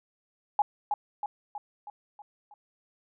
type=tone with echo; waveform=sine; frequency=830.6 Hz; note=G#5; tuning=in tune; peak=-19 dBFS; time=0.59-0.62 s; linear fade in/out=2 ms; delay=320 ms; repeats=6; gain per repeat=-5 dB; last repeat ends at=2.54 s; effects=none